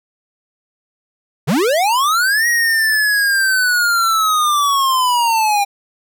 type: linear two-way sweep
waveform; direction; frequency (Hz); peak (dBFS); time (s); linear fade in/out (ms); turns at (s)
square; up then down; 116.54 to 1903 to 796; -13; 1.47-5.65; 20; 2.47
effects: none